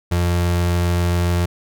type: tone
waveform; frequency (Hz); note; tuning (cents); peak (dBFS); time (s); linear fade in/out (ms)
35% pulse; 87.31; F2; 0; -14; 0.11-1.46; 10
effects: none